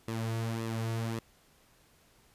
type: tone with flanger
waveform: sawtooth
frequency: 113.5 Hz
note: A#2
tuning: 46 cents flat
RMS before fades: -34 dBFS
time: 0.08-1.19 s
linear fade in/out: 0 ms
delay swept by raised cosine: 1.3 to 3.9 ms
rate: 1.8 Hz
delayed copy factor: -0.6
effects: pink hiss -64 dBFS RMS until 2.34 s + resampled to 32000 Hz